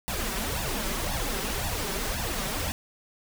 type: noise with flanger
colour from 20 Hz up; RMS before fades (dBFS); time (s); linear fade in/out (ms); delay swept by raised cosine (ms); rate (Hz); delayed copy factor
pink; -30; 0.08-2.72; 0; 1.1 to 5.3; 1.9; +0.85
effects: none